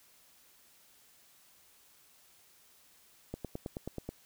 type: click train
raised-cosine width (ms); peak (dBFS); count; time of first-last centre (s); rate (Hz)
2; -24; 8; 3.34-4.09; 9.33
effects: white hiss -63 dBFS RMS until 4.25 s